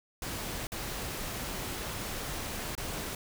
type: noise with dropouts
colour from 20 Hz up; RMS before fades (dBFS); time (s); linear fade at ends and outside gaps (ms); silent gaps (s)
pink; -37; 0.22-3.15; 2; 0.67-0.719 / 2.752-2.777
effects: none